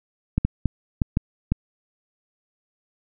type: clicks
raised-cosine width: 5 ms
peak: -7 dBFS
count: 6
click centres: 0.38 / 0.45 / 0.657 / 1.018 / 1.171 / 1.52 s
effects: none